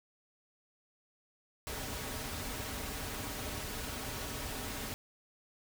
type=noise with comb filter; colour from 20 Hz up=pink; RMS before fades=-40 dBFS; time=1.67-4.94 s; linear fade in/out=0 ms; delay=5.8 ms; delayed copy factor=-0.55; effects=none